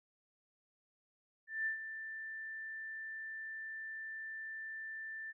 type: tone with ADSR envelope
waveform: sine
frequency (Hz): 1774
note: A6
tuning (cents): +14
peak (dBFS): -32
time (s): 1.47-5.33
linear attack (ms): 190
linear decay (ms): 110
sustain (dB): -10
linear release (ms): 30
effects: none